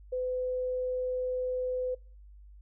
sine tone, 506 Hz, B4, 42 cents sharp, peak -29 dBFS, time 0.12-1.95 s, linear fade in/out 10 ms, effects noise-tail reverb RT60 0.4 s tail -24 dB re dry + added 50 Hz sine -49 dBFS peak until 2.61 s

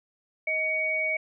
sine tone pair together, 630 / 2245 Hz, D#5 / C#7, +21 / +21 cents, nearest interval octave + minor seventh, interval 2200 cents, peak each -32 / -25 dBFS, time 0.47-1.17 s, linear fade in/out 5 ms, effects none

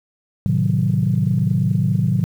sine chord, A diminished seventh, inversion none, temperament equal, 110 / 130.81 / 155.56 / 185 Hz, A2 / C3 / Eb3 / Gb3, 0 / 0 / 0 / 0 cents, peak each -20 dBFS, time 0.46-2.24 s, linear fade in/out 0 ms, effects tanh soft clip ceiling -6 dBFS + 8-bit

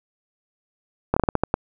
slowing click train, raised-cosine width 1 ms, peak -4 dBFS, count 8, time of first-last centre 1.14-1.541 s, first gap 25 ms, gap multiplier 1.27, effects none

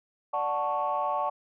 sine chord, D major seventh, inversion none, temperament equal, 587.3 / 740 / 880 / 1108.7 Hz, D5 / F#5 / A5 / C#6, 0 / 0 / 0 / 0 cents, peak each -32 / -31 / -30 / -30 dBFS, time 0.33-1.3 s, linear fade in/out 10 ms, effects tanh soft clip ceiling -18 dBFS

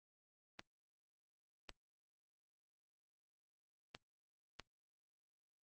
clicks, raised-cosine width 0.2 ms, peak -30 dBFS, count 4, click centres 0.594 / 1.693 / 3.949 / 4.597 s, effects Opus 24 kbps

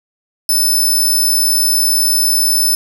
10% pulse tone, 5274 Hz, E8, in tune, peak -5 dBFS, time 0.49-2.75 s, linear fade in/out 2 ms, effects none

